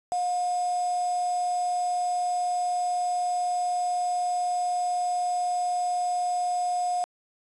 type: tone with quantisation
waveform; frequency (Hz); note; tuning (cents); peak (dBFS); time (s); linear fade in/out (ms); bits
sine; 716; F5; +43; -24; 0.12-7.04; 0; 6
effects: resampled to 22050 Hz